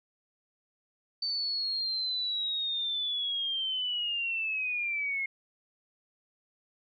sine linear sweep, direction down, 4564 to 2147 Hz, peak -29 dBFS, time 1.22-5.26 s, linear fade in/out 5 ms, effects none

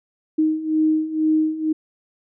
sine beating tone pair, 311.1 / 313.2 Hz, D#4 / D#4, 0 / +11 cents, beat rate 2.1 Hz, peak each -22 / -18 dBFS, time 0.38-1.73 s, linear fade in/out 10 ms, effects none

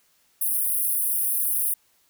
pink high-pass noise, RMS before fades -24 dBFS, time 0.41-1.74 s, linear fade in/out 5 ms, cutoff 9500 Hz, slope 96 dB/octave, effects white hiss -64 dBFS RMS until 2.09 s

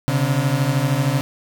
35% pulse beating tone pair, 130.6 / 143.6 Hz, C3 / D3, -3 / -39 cents, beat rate 13 Hz, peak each -18 dBFS, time 0.08-1.21 s, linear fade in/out 0 ms, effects none

